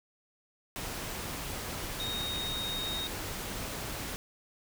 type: tone in noise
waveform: sine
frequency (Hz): 3729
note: A#7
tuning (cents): 0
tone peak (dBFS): -34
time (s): 2-3.07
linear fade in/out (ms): 0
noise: pink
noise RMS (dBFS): -38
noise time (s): 0.76-4.16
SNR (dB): +1
effects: none